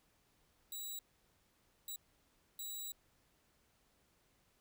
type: tone bursts at uneven times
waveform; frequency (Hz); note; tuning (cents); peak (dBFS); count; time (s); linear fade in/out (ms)
10% pulse; 3896; B7; -24; -35; 3; 0.72-0.99 / 1.88-1.96 / 2.59-2.92; 2
effects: pink hiss -74 dBFS RMS until 4.6 s

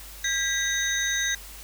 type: tone cluster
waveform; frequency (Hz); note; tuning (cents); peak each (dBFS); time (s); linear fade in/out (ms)
sine; 1615 / 1961 / 3773 / 6230; G#6 / B6 / A#7 / G8; -49 / -13 / +20 / -12; -29; 0.24-1.35; 5
effects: added 50 Hz sine -44 dBFS peak until 1.63 s + white hiss -44 dBFS RMS until 1.63 s

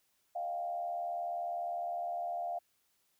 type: tone with frequency modulation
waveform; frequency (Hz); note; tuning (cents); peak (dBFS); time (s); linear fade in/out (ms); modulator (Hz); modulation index
sine; 698.5; F5; 0; -34; 0.35-2.59; 10; 79.6; 0.62
effects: white hiss -75 dBFS RMS until 3.19 s

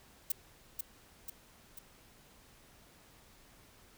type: noise with echo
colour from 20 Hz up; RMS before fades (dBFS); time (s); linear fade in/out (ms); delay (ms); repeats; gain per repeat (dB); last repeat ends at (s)
violet; -31; 0.3-0.32; 5; 490; 3; -5; 1.79
effects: pink hiss -61 dBFS RMS until 3.97 s

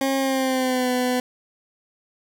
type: tone with pitch glide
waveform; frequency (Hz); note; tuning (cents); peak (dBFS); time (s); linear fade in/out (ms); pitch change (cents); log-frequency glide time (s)
20% pulse; 270 to 250.5; C#4 to B3; -45 to +25; -15; 0.01-1.2; 2; -130; 0.18-0.9
effects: none

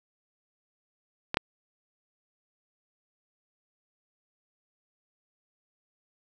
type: clicks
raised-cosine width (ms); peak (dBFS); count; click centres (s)
0.3; -12 / -6; 2; 1.344 / 1.371
effects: none

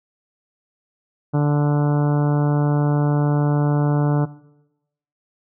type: harmonic tone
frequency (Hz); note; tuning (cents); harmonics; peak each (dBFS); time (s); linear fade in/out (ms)
146.5; D3; -4; 1 / 2 / 3 / 4 / 5 / 6 / 7 / 8 / 9 / 10; -16 / -22 / -28 / -29 / -32 / -33 / -37 / -39 / -39 / -41; 1.33-4.26; 20
effects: noise-tail reverb RT60 0.9 s tail -19 dB re dry

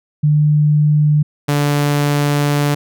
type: tone pair in turn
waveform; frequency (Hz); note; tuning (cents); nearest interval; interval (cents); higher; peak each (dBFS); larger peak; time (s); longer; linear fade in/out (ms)
sine / sawtooth; 149.8 / 145.2; D3 / D3; +35 / -19; minor second; 54; first; -9; neither; 0.23-1.23 / 1.48-2.75; second; 10
effects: none

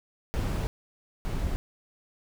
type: noise bursts at uneven times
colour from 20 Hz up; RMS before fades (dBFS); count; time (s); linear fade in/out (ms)
brown; -29; 2; 0.34-0.67 / 1.25-1.56; 0
effects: none

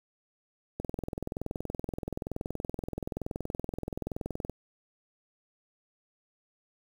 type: click train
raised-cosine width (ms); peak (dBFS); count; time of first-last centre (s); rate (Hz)
2; -20; 79; 0.8-4.497; 21.1
effects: 8-bit

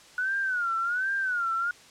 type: tone with vibrato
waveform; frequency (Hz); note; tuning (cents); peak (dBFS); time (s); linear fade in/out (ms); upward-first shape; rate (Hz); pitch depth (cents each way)
sine; 1462; F#6; -21; -25; 0.18-1.71; 2; sine; 1.3; 150
effects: white hiss -52 dBFS RMS until 1.9 s + low-pass 7000 Hz 12 dB/octave

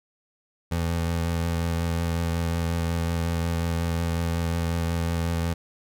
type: tone with vibrato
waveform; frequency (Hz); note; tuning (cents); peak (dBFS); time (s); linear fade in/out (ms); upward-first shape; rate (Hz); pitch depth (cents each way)
25% pulse; 83.9; E2; +31; -20; 0.71-5.54; 10; sine; 5.5; 18
effects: none

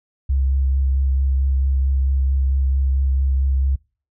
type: tone with vibrato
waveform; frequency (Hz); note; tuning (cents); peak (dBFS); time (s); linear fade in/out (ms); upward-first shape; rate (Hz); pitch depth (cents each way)
sine; 67.1; C2; +44; -15; 0.29-3.76; 10; triangle; 4.5; 22
effects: noise-tail reverb RT60 0.4 s tail -26 dB re dry

